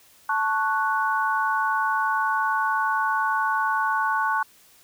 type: chord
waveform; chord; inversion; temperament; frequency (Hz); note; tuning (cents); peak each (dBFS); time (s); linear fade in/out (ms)
sine; F# minor; first; equal; 880 / 1108.7 / 1480; A5 / C#6 / F#6; 0 / 0 / 0; -25; 0.29-4.43; 5
effects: white hiss -55 dBFS RMS until 4.83 s